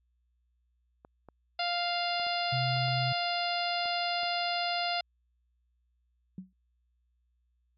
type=clicks; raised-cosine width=1 ms; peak=-35 dBFS; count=8; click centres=1.049 / 1.287 / 2.198 / 2.267 / 2.765 / 2.883 / 3.857 / 4.233 s
type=harmonic tone; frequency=698.5 Hz; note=F5; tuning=in tune; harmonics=1 / 2 / 3 / 4 / 5 / 6 / 7; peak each=-31 / -38 / -39 / -37 / -39 / -38 / -38 dBFS; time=1.59-5.01 s; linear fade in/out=5 ms
type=tone; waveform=sine; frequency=129.2 Hz; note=C3; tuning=21 cents flat; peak=-29 dBFS; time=2.52-3.13 s; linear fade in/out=10 ms
type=tone with exponential decay; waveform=sine; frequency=186.8 Hz; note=F#3; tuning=17 cents sharp; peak=-34 dBFS; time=6.38-6.53 s; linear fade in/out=2 ms; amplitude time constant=31 ms
effects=added 60 Hz sine -70 dBFS peak until 7.77 s + MP3 48 kbps